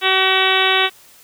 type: harmonic tone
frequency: 379.2 Hz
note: F#4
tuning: 43 cents sharp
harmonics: 1 / 2 / 3 / 4 / 5 / 6 / 7 / 8 / 9 / 10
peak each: -22 / -22 / -22 / -22 / -22 / -22 / -22 / -22 / -22 / -22 dBFS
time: 0.01-0.9 s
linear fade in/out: 50 ms
effects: white hiss -47 dBFS RMS until 1.23 s